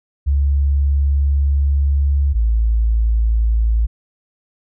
sine tone pair in turn, 70.2 / 55.72 Hz, C#2 / A1, +22 / +23 cents, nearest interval major third, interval 399 cents, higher first, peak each -12 dBFS, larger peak neither, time 0.26-2.34 / 2.34-3.87 s, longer first, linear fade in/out 20 ms, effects none

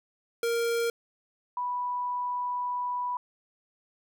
square / sine tone pair in turn, 466.2 / 985 Hz, A#4 / B5, 0 / -5 cents, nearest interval octave + minor second, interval 1295 cents, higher second, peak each -26 / -28 dBFS, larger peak first, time 0.43-0.9 / 1.57-3.17 s, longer second, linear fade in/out 2 ms, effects none

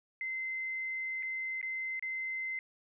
sine tone with dropouts, 2067 Hz, C7, 22 cents flat, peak -34 dBFS, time 0.21-2.59 s, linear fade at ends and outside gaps 1 ms, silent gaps 1.226-1.23 / 1.614-1.628 / 1.995-2.025 s, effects none

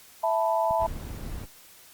sine chord, E suspended fourth, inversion none, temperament equal, 659.3 / 880 / 987.8 Hz, E5 / A5 / B5, 0 / 0 / 0 cents, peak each -25 / -26 / -29 dBFS, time 0.23-0.87 s, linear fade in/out 10 ms
clicks, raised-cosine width 5 ms, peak -26 dBFS, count 7, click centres 0.709 / 0.967 / 1.106 / 1.175 / 1.265 / 1.381 / 1.415 s
brown noise, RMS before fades -36 dBFS, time 0.79-1.46 s, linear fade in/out 20 ms
effects white hiss -52 dBFS RMS until 1.93 s + Opus 48 kbps

